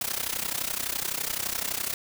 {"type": "noise with amplitude modulation", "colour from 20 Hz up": "white", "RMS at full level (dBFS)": -27, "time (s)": [0.01, 1.94], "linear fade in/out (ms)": 2, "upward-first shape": "sine", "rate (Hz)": 31.8, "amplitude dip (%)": 85, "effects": []}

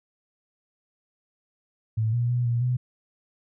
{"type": "tone with pitch steps", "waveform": "sine", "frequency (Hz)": [110.5, 119.9, 122.4, 118.7, 124.9], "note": ["A2", "A#2", "B2", "A#2", "B2"], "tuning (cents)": [8, 49, -15, 32, 20], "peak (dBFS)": -21, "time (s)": [1.97, 2.77], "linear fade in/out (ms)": 10, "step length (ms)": 160, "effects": []}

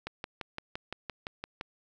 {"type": "click train", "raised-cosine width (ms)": 0.3, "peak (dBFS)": -20, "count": 10, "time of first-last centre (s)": [0.07, 1.611], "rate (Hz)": 5.84, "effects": []}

